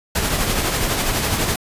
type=noise with tremolo; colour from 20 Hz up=pink; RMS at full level=-18 dBFS; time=0.15-1.56 s; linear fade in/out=5 ms; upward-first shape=triangle; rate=12 Hz; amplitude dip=45%; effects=resampled to 32000 Hz